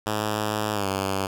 5% pulse tone with pitch glide, 106.3 to 96.92 Hz, G#2 to G2, +41 to -19 cents, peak -13 dBFS, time 0.06-1.27 s, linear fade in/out 5 ms, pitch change -160 cents, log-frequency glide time 0.72-0.87 s, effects none

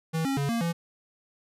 square tone with pitch steps, 161.5 / 272.3 / 141 / 231.9 / 168.9 Hz, E3 / C#4 / C#3 / A#3 / E3, -35 / -31 / +30 / -9 / +42 cents, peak -26 dBFS, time 0.13-0.73 s, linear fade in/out 20 ms, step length 120 ms, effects resampled to 32000 Hz

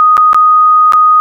sine tone with dropouts, 1244.5 Hz, D#6, in tune, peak -3 dBFS, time 0-1.2 s, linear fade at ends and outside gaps 0 ms, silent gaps 0.169-0.178 / 0.331-0.345 / 0.923-0.934 s, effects none

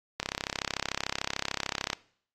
click train, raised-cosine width 0.2 ms, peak -12 dBFS, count 59, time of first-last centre 0.2-1.931 s, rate 33.5 Hz, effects noise-tail reverb RT60 0.6 s tail -21 dB re dry + AAC 48 kbps

